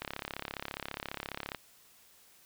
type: click train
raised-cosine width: 0.3 ms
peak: -20 dBFS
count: 54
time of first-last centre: 0.02-1.547 s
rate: 34.7 Hz
effects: white hiss -61 dBFS RMS until 2.45 s